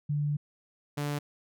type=tone pair in turn; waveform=sine / sawtooth; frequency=146.83 / 145.73 Hz; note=D3 / D3; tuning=0 / -13 cents; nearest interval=unison; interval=13 cents; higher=first; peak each=-26 dBFS; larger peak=neither; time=0.09-0.37 / 0.97-1.19 s; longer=first; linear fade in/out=10 ms; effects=none